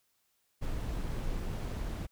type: noise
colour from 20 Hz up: brown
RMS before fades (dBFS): -35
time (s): 0.61-2.07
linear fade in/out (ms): 20
effects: white hiss -75 dBFS RMS until 2.11 s